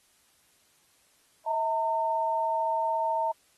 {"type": "tone pair together", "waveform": "sine", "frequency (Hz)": [645, 909], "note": ["E5", "A#5"], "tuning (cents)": [-38, -44], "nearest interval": "tritone", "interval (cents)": 594, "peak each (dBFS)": [-30, -26], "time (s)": [1.46, 3.32], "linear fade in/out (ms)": 10, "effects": ["white hiss -65 dBFS RMS until 3.57 s", "AAC 32 kbps"]}